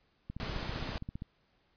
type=click train; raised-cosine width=5 ms; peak=-27 dBFS; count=15; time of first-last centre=0.3-1.221 s; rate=15.2 Hz
type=noise; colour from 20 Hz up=pink; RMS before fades=-39 dBFS; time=0.4-0.98 s; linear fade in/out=0 ms
effects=pink hiss -72 dBFS RMS until 1.76 s + resampled to 11025 Hz